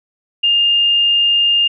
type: tone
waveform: sine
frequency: 2816 Hz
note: F7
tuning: 14 cents sharp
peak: -10 dBFS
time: 0.43-1.68 s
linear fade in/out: 10 ms
effects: none